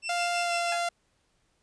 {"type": "tone with tremolo", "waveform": "sawtooth", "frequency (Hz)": 2685, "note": "E7", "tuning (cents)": 31, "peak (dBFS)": -27, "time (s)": [0.02, 0.75], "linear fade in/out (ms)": 50, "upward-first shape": "sine", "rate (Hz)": 6.1, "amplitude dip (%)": 75}
{"type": "tone with pitch glide", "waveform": "sawtooth", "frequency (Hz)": [698.5, 690.9], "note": ["F5", "F5"], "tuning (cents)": [0, -19], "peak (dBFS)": -23, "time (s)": [0.09, 0.89], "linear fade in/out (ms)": 5, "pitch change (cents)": -19, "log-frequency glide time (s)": [0.43, 0.51]}
{"type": "tone with exponential decay", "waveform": "15% pulse", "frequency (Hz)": 842, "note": "G#5", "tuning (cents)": 24, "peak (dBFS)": -26, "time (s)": [0.72, 0.89], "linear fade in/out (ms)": 2, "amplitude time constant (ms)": 35}
{"effects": ["pink hiss -71 dBFS RMS until 1.62 s", "resampled to 22050 Hz"]}